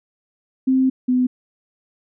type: tone pair in turn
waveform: sine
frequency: 261.6 / 251.9 Hz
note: C4 / B3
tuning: 0 / +34 cents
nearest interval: minor second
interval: 66 cents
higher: first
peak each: -13 / -14 dBFS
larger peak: first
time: 0.67-0.9 / 1.08-1.27 s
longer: first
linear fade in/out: 10 ms
effects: none